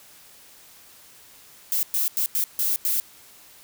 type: noise bursts at uneven times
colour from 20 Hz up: violet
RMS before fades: -23 dBFS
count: 6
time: 1.72-1.83 / 1.94-2.08 / 2.17-2.26 / 2.35-2.44 / 2.59-2.76 / 2.85-3 s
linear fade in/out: 0 ms
effects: white hiss -50 dBFS RMS until 3.63 s